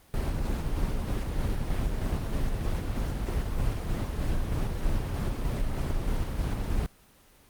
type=noise with tremolo; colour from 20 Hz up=brown; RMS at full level=-27 dBFS; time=0.14-6.86 s; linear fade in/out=0 ms; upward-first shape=square; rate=3.2 Hz; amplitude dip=25%; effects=pink hiss -58 dBFS RMS until 7.49 s + Opus 24 kbps